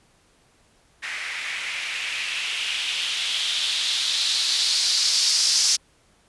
violet noise with low-pass filter sweep, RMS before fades -24 dBFS, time 1.02-5.77 s, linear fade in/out 20 ms, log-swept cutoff 2000 to 5400 Hz, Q 3.1, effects pink hiss -60 dBFS RMS until 6.28 s + resampled to 24000 Hz

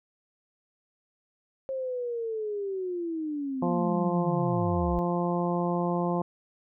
sine linear sweep, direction down, 537 to 56.4 Hz, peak -29 dBFS, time 1.69-4.99 s, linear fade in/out 0 ms
harmonic tone, 174.61 Hz, F3, in tune, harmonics 1 / 2 / 3 / 4 / 5 / 6, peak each -28 / -31 / -33 / -34 / -35 / -36 dBFS, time 3.62-6.22 s, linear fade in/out 5 ms
effects none

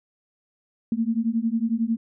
sine beating tone pair, 222.5 / 233.5 Hz, A3 / A#3, +20 / +3 cents, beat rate 11 Hz, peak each -24 dBFS, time 0.92-1.97 s, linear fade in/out 2 ms, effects none

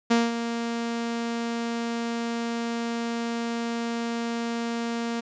sawtooth tone with ADSR envelope, 233.1 Hz, A#3, in tune, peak -13 dBFS, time 0.1-5.21 s, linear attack 13 ms, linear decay 200 ms, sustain -10 dB, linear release 15 ms, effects resampled to 16000 Hz + 9-bit

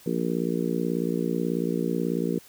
harmonic tone, 58.27 Hz, A#1, in tune, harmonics 3 / 4 / 5 / 6 / 7 / 8, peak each -29 / -30 / -31 / -32 / -32 / -33 dBFS, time 0.06-2.39 s, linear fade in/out 5 ms, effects white hiss -52 dBFS RMS until 2.48 s

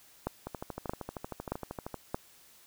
two click trains, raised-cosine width 1 ms, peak -17 / -23 dBFS, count 4 / 20, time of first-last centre 0.27-2.145 / 0.47-1.943 s, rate 1.6 / 12.9 Hz, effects white hiss -59 dBFS RMS until 2.66 s

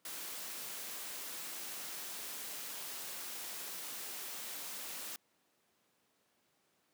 white noise, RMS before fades -44 dBFS, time 0.05-5.16 s, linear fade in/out 2 ms, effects pink hiss -75 dBFS RMS until 6.93 s + high-pass 200 Hz 12 dB/octave

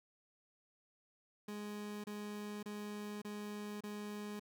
30% pulse tone bursts, 208 Hz, G#3, 3 cents sharp, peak -40 dBFS, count 5, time 1.48-4.396 s, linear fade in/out 5 ms, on 560 ms, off 29 ms, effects none

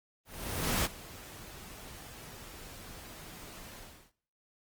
pink noise with ADSR envelope, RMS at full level -29 dBFS, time 0.25-4.12 s, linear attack 600 ms, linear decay 25 ms, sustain -19 dB, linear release 360 ms, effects noise-tail reverb RT60 0.6 s tail -20 dB re dry + Opus 24 kbps

